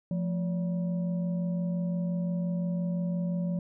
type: tone with frequency modulation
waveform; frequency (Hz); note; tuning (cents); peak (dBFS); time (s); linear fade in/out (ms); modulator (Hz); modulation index
sine; 174.61; F3; 0; -27; 0.11-3.59; 2; 395; 0.44
effects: none